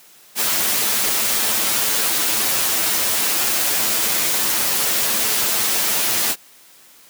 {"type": "noise with comb filter", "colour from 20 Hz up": "white", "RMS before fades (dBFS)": -19, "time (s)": [0.35, 6.36], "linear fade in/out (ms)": 50, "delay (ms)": 9.1, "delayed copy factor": 0.7, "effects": ["white hiss -48 dBFS RMS until 7.09 s", "high-pass 150 Hz 12 dB/octave"]}